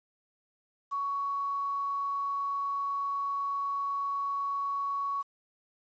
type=tone with quantisation; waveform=sine; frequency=1118 Hz; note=C#6; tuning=14 cents sharp; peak=-29 dBFS; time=0.91-5.23 s; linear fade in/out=20 ms; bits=9; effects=resampled to 16000 Hz